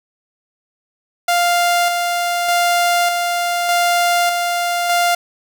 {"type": "tone with tremolo", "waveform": "sawtooth", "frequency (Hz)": 698.5, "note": "F5", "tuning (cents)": 0, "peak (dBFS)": -9, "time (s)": [1.28, 5.15], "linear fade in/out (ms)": 5, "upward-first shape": "square", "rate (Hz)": 0.83, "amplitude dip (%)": 35, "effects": []}